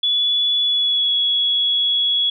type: tone with pitch glide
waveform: sine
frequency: 3422 to 3359 Hz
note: A7 to G#7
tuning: -49 to +19 cents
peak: -15 dBFS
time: 0.03-2.3 s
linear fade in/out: 5 ms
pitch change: -32 cents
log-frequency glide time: 0.62-1.14 s
effects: none